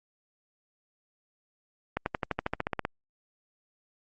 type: accelerating click train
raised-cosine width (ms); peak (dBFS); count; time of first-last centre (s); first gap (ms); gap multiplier
0.5; -13; 13; 1.97-2.851; 91; 0.96
effects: Opus 48 kbps